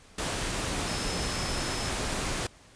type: tone in noise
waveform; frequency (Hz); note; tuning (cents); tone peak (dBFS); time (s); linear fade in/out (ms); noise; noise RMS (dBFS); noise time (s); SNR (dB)
sine; 5200; E8; -24; -39; 0.87-1.9; 5; pink; -31; 0.18-2.47; -11
effects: pink hiss -55 dBFS RMS until 2.75 s + resampled to 22050 Hz